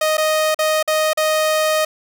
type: tone with dropouts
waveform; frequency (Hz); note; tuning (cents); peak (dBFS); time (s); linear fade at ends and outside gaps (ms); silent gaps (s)
sawtooth; 622.3; D#5; 0; -11; 0.01-1.85; 5; 0.171-0.179 / 0.546-0.589 / 0.828-0.876 / 1.133-1.173
effects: none